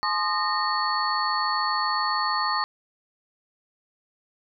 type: tone cluster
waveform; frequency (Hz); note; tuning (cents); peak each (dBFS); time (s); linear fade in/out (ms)
sine; 850 / 1050 / 1223 / 1843 / 4424; G#5 / C6 / D#6 / A#6 / C#8; +40 / +6 / -30 / -20 / -4; -30 / -28 / -27 / -31 / -29; 0.03-2.64; 0
effects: none